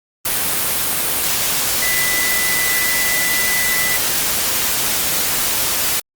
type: tone in noise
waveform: sine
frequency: 1992 Hz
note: B6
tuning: 14 cents sharp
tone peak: -19 dBFS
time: 1.82-3.97 s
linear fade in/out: 5 ms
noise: white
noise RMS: -18 dBFS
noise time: 0.25-6 s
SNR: -4 dB
effects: Opus 32 kbps